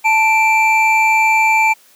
triangle tone pair together, 879.9 / 2349 Hz, A5 / D7, 0 / 0 cents, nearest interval octave + perfect fourth, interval 1700 cents, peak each -11 dBFS, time 0.04-1.74 s, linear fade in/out 20 ms, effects white hiss -49 dBFS RMS until 1.95 s + high-pass 200 Hz 12 dB/octave

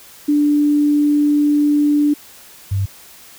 sine tone pair in turn, 293.7 / 98.38 Hz, D4 / G2, 0 / +7 cents, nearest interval octave + perfect fifth, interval 1893 cents, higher first, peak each -11 / -15 dBFS, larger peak first, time 0.28-2.14 / 2.71-2.86 s, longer first, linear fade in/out 10 ms, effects white hiss -42 dBFS RMS until 3.38 s

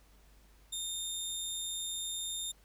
20% pulse tone, 3644 Hz, A#7, 40 cents flat, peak -30 dBFS, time 0.72-2.52 s, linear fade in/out 10 ms, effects added 50 Hz sine -60 dBFS peak until 2.64 s + pink hiss -66 dBFS RMS until 2.64 s

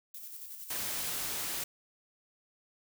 violet noise with tremolo, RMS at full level -44 dBFS, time 0.14-1.26 s, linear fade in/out 5 ms, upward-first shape square, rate 11 Hz, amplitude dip 35%
white noise, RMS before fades -36 dBFS, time 0.7-1.64 s, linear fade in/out 5 ms
effects none

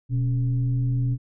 sine tone with frequency modulation, 124 Hz, B2, 7 cents sharp, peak -20 dBFS, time 0.09-1.18 s, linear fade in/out 50 ms, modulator 155 Hz, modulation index 0.4, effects none

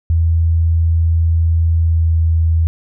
sine tone with pitch glide, 82.41 to 81.65 Hz, E2 to E2, 0 to -16 cents, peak -10 dBFS, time 0.1-2.67 s, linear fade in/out 0 ms, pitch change -16 cents, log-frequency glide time 1.8-2.14 s, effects none

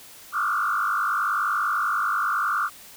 sine tone with frequency modulation, 1296 Hz, E6, 30 cents flat, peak -21 dBFS, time 0.32-2.7 s, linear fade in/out 50 ms, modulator 50.4 Hz, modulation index 3.3, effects white hiss -46 dBFS RMS until 2.96 s

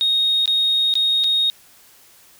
triangle tone with dropouts, 3729 Hz, A#7, in tune, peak -12 dBFS, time 0.01-1.5 s, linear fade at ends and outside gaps 0 ms, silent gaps 0.457-0.477 / 0.939-0.954 / 1.238-1.242 s, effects tanh soft clip ceiling -12 dBFS + white hiss -50 dBFS RMS until 2.39 s

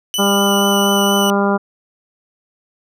sawtooth tone with vibrato, 2975 Hz, F#7, 9 cents sharp, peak -15 dBFS, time 0.14-1.3 s, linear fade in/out 0 ms, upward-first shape sine, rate 4.2 Hz, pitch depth 10 cents each way
harmonic tone, 199.8 Hz, G3, 33 cents sharp, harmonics 1 / 2 / 3 / 4 / 5 / 6 / 7, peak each -16 / -19 / -21 / -22 / -23 / -24 / -24 dBFS, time 0.18-1.58 s, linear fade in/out 20 ms
effects none

